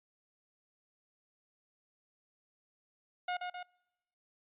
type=tone with echo; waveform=sawtooth; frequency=720 Hz; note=F#5; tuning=47 cents flat; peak=-29 dBFS; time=3.28-3.37 s; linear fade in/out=5 ms; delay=130 ms; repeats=2; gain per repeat=-4 dB; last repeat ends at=3.63 s; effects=noise-tail reverb RT60 0.9 s tail -26 dB re dry + resampled to 8000 Hz